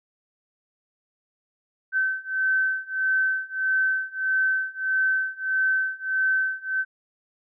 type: beating tone pair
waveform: sine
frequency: 1536 / 1537.6 Hz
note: G6 / G6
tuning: -36 / -34 cents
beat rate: 1.6 Hz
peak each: -25 / -24 dBFS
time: 1.92-6.85 s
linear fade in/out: 50 ms
effects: none